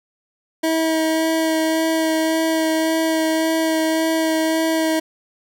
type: tone with vibrato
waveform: 25% pulse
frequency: 320.9 Hz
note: E4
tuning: 46 cents flat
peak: -13 dBFS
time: 0.63-5 s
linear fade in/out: 10 ms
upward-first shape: sine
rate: 1.8 Hz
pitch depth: 12 cents each way
effects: none